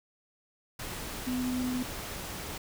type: tone in noise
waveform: sine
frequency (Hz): 251.4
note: B3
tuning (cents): +31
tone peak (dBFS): -29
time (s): 1.27-1.83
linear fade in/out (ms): 5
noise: pink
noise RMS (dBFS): -39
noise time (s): 0.79-2.58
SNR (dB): +7
effects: none